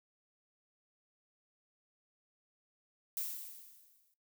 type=noise with exponential decay; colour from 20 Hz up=violet; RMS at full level=-36 dBFS; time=3.17-4.14 s; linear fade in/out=1 ms; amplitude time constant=210 ms; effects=noise-tail reverb RT60 0.2 s tail -17 dB re dry